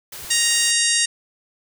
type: band-stop noise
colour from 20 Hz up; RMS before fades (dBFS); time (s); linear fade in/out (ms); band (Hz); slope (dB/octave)
white; -35; 0.12-0.71; 5; 210 to 310; 96
type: noise with exponential growth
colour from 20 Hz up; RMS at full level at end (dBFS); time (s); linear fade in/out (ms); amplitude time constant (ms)
brown; -38; 0.15-0.25; 1; 20
type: harmonic tone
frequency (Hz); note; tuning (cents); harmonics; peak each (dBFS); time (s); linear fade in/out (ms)
936; A#5; +7; 2 / 3 / 4 / 5 / 6 / 7 / 8 / 9 / 10; -25 / -25 / -25 / -25 / -25 / -25 / -25 / -25 / -25; 0.3-1.06; 10
effects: none